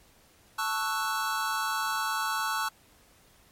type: chord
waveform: square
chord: F# minor seventh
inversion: first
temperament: equal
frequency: 880 / 1108.7 / 1318.5 / 1480 Hz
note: A5 / C#6 / E6 / F#6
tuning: 0 / 0 / 0 / 0 cents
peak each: -34 dBFS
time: 0.58-2.69 s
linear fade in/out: 10 ms
effects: pink hiss -60 dBFS RMS until 3.51 s + MP3 64 kbps